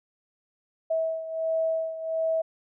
sine beating tone pair, 647 / 648.4 Hz, E5 / E5, -32 / -29 cents, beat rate 1.4 Hz, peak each -26 / -31 dBFS, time 0.9-2.42 s, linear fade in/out 10 ms, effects none

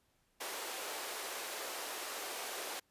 pink high-pass noise, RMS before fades -42 dBFS, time 0.4-2.8 s, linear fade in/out 10 ms, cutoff 400 Hz, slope 24 dB/octave, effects pink hiss -75 dBFS RMS until 2.9 s + resampled to 32000 Hz

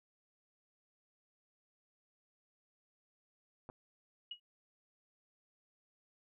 clicks, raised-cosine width 1 ms, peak -35 dBFS, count 2, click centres 3.691 / 3.699 s
sine tone with exponential decay, 2900 Hz, F#7, 35 cents flat, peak -38 dBFS, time 4.31-4.4 s, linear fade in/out 5 ms, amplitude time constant 19 ms
effects none

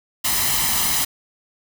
white noise with comb filter, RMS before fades -20 dBFS, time 0.24-1.05 s, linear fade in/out 10 ms, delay 0.99 ms, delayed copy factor +0.6, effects none

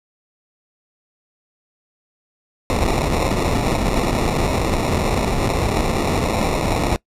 pink noise with sample-and-hold, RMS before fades -19 dBFS, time 2.7-6.96 s, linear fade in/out 0 ms, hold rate 1575 Hz, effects noise-tail reverb RT60 0.1 s tail -22 dB re dry + low-pass 11000 Hz 12 dB/octave

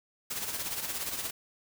white noise with tremolo, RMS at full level -33 dBFS, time 0.3-1.31 s, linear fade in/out 10 ms, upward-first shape sine, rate 17 Hz, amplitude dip 55%, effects none

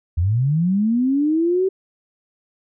sine linear sweep, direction up, 78 to 386.9 Hz, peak -15 dBFS, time 0.17-1.69 s, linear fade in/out 10 ms, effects none

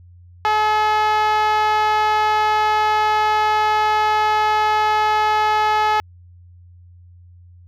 5% pulse tone with band-pass filter, 427.6 Hz, A4, 49 cents flat, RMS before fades -17 dBFS, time 0.45-6 s, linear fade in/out 0 ms, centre 890 Hz, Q 2.5, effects added 88 Hz sine -42 dBFS peak until 7.67 s

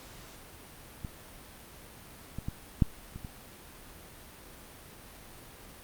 clicks, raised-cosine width 5 ms, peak -24 / -24 / -21 / -9 / -28 / -27 dBFS, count 6, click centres 1.048 / 2.386 / 2.485 / 2.822 / 3.16 / 3.248 s, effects pink hiss -50 dBFS RMS until 5.83 s + Opus 48 kbps

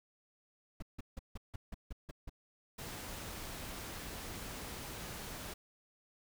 brown noise bursts, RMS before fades -42 dBFS, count 9, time 0.8-2.296 s, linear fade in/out 5 ms, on 24 ms, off 160 ms
pink noise, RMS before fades -45 dBFS, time 2.78-5.54 s, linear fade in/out 10 ms
effects none

